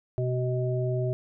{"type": "harmonic tone", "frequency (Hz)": 125.9, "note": "B2", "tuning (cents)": 34, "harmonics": [1, 3, 5], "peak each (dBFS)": [-26, -31, -33], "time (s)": [0.18, 1.13], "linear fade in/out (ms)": 0, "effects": []}